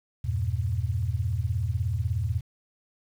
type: chord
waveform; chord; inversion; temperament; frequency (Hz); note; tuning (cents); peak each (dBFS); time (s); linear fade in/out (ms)
sine; E diminished; none; just; 82.41 / 98.89 / 118.67; E2 / G2 / Bb2; 0 / +16 / +31; -29; 0.24-2.41; 10
effects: 9-bit